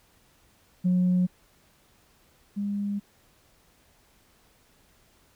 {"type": "tone pair in turn", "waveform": "sine", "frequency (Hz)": [181, 202.6], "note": ["F#3", "G#3"], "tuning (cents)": [-38, -43], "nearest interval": "major second", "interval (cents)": 195, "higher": "second", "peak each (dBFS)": [-18, -26], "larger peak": "first", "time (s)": [[0.84, 1.27], [2.56, 3]], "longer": "second", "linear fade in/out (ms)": 20, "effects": ["tanh soft clip ceiling -17 dBFS", "pink hiss -62 dBFS RMS until 5.35 s"]}